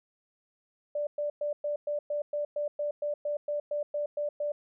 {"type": "tone bursts", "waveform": "sine", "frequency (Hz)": 588, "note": "D5", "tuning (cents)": 2, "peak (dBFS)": -28, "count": 16, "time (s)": [0.95, 4.52], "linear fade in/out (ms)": 5, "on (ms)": 120, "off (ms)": 110, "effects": []}